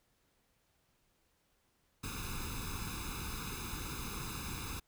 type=noise with comb filter; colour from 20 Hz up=pink; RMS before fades=-41 dBFS; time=2.03-4.8 s; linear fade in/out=10 ms; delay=0.79 ms; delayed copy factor=+1; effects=pink hiss -75 dBFS RMS until 4.87 s